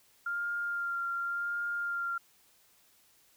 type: tone with vibrato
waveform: sine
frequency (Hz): 1396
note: F6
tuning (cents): -1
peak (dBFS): -31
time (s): 0.26-2.18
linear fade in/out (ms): 5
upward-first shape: sine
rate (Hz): 0.9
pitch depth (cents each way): 16
effects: white hiss -65 dBFS RMS until 3.36 s